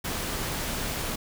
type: noise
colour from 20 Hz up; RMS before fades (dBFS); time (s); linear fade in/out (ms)
pink; -31; 0.04-1.16; 10
effects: none

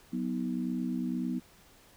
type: chord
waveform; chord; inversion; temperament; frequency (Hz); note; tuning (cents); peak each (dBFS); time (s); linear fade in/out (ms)
sine; B major; second; equal with one note detuned; 185 / 246.9 / 315.8; F#3 / B3 / D#4; 0 / 0 / +26; -35 / -32 / -38; 0.12-1.4; 20
effects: pink hiss -59 dBFS RMS until 1.96 s

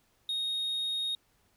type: tone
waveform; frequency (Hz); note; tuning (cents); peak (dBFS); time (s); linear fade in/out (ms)
sine; 3729; A#7; 0; -27; 0.29-1.15; 2
effects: tanh soft clip ceiling -29 dBFS + pink hiss -70 dBFS RMS until 1.56 s

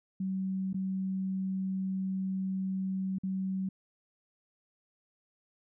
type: tone with dropouts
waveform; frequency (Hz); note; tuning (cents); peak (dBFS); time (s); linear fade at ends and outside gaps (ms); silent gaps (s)
sine; 190; F#3; +46; -30; 0.2-3.69; 5; 0.731-0.743 / 3.185-3.234
effects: none

